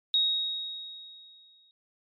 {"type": "tone with exponential decay", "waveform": "sine", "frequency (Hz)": 3770, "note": "A#7", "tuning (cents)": 19, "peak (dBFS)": -20, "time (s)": [0.14, 1.71], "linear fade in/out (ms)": 1, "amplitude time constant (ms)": 340, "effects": ["MP3 96 kbps"]}